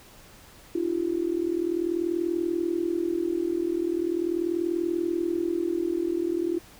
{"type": "tone with amplitude modulation", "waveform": "sine", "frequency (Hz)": 341.1, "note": "F4", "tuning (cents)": -41, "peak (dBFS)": -20, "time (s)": [0.75, 6.59], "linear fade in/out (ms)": 5, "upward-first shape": "sine", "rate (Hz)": 40.4, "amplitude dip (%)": 85, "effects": ["pink hiss -51 dBFS RMS until 6.79 s"]}